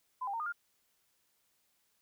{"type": "tone with pitch steps", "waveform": "sine", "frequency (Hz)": [1012, 798, 916, 1221, 1407], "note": ["B5", "G5", "A#5", "D#6", "F6"], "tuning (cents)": [42, 31, -31, -33, 12], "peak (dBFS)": -34, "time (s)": [0.21, 0.525], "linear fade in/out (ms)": 10, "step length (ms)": 63, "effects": ["white hiss -75 dBFS RMS until 2.01 s"]}